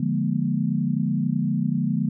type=chord; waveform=sine; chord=Bb dominant seventh; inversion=first; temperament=equal with one note detuned; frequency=146.83 / 174.61 / 207.7 / 238.5 Hz; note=D3 / F3 / Ab3 / Bb3; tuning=0 / 0 / 0 / +40 cents; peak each=-26 dBFS; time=0-2.09 s; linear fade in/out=5 ms; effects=none